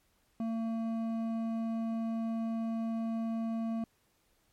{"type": "tone with hard clipping", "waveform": "sine", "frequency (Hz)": 226.4, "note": "A3", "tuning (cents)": 50, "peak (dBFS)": -33, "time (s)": [0.4, 3.84], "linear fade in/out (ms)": 2, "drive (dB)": 8, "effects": ["pink hiss -72 dBFS RMS until 4.52 s", "MP3 64 kbps"]}